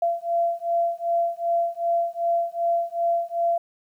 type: beating tone pair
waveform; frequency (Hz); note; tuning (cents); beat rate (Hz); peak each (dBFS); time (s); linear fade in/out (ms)
sine; 681 / 683.6; F5 / F5; -44 / -37; 2.6; -24; 0.02-3.58; 5
effects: 10-bit